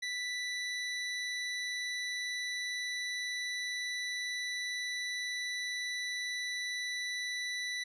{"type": "tone", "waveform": "25% pulse", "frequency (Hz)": 1975.5, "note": "B6", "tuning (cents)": 0, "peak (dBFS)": -31, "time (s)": [0.02, 7.84], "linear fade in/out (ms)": 10, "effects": ["resampled to 22050 Hz"]}